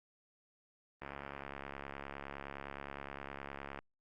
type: click train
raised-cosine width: 0.5 ms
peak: -28 dBFS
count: 194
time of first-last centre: 1.02-3.789 s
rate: 69.7 Hz
effects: Opus 24 kbps